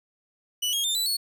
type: tone with pitch steps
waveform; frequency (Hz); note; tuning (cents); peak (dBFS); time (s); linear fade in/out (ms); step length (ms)
sawtooth; 2960 / 3265 / 3602 / 3974 / 4384; F#7 / G#7 / A7 / B7 / C#8; 0 / -30 / +40 / +10 / -20; -21; 0.62-1.17; 10; 110
effects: 10-bit